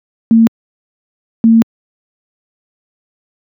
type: tone bursts at uneven times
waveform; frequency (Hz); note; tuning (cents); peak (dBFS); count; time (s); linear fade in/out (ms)
sine; 226.8; A#3; -47; -3; 2; 0.31-0.47 / 1.44-1.62; 0
effects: high-pass 150 Hz 12 dB/octave